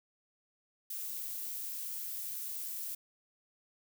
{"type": "noise", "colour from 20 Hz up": "violet", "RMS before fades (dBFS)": -40, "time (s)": [0.9, 2.95], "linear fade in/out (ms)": 5, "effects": []}